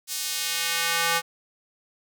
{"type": "tone with high-pass filter sweep", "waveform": "square", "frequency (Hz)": 167.6, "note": "E3", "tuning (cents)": 29, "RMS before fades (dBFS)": -26, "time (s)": [0.07, 1.22], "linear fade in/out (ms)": 50, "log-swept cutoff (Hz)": [5700, 1000], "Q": 0.79, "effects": []}